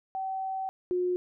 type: tone pair in turn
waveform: sine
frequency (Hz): 765 / 360.2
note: G5 / F#4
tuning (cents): -42 / -46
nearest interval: octave + minor second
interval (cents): 1304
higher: first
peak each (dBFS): -30 / -25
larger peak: second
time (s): 0.15-0.69 / 0.91-1.16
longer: first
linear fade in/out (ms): 0
effects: none